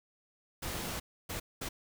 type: noise bursts at uneven times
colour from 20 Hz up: pink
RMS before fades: -38 dBFS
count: 3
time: 0.62-1 / 1.29-1.4 / 1.61-1.69 s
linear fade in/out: 10 ms
effects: none